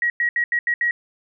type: tone bursts at uneven times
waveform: sine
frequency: 1905 Hz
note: A#6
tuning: 37 cents sharp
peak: -17 dBFS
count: 6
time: 0.02-0.1 / 0.2-0.29 / 0.36-0.44 / 0.52-0.59 / 0.67-0.74 / 0.81-0.91 s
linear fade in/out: 2 ms
effects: none